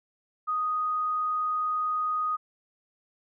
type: tone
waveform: sine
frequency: 1244.5 Hz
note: D#6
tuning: in tune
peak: -25 dBFS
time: 0.47-2.37 s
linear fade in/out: 20 ms
effects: none